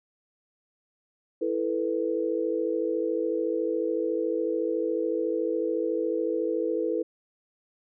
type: chord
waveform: sine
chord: E suspended fourth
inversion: none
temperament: equal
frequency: 329.6 / 440 / 493.9 Hz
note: E4 / A4 / B4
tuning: 0 / 0 / 0 cents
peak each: -29 dBFS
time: 1.41-7.03 s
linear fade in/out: 10 ms
effects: none